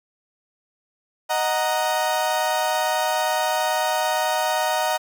35% pulse chord, D# minor, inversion none, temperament equal, 622.3 / 740 / 932.3 Hz, D#5 / F#5 / A#5, 0 / 0 / 0 cents, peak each -23 dBFS, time 1.29-4.98 s, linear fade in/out 20 ms, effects none

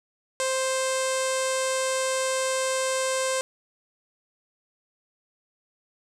sawtooth tone with low-pass filter, 524 Hz, C5, 2 cents sharp, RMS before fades -26 dBFS, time 0.4-3.41 s, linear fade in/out 0 ms, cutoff 8300 Hz, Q 3.6, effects none

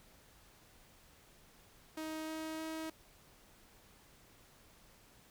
sawtooth tone with pitch steps, 314.7 / 316.7 / 318.7 Hz, D#4 / D#4 / D#4, +20 / +31 / +42 cents, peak -36 dBFS, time 1.97-2.9 s, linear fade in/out 5 ms, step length 310 ms, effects pink hiss -63 dBFS RMS until 5.3 s

